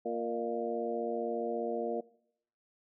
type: harmonic tone with a mistuned harmonic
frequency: 116.54 Hz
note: A#2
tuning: in tune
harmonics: 2 / 3 / 4 / 5 / 6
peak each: -40 / -39 / -35 / -39 / -39 dBFS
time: 0.05-2.01 s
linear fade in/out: 10 ms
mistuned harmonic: 5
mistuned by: +63 cents
effects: noise-tail reverb RT60 0.7 s tail -22 dB re dry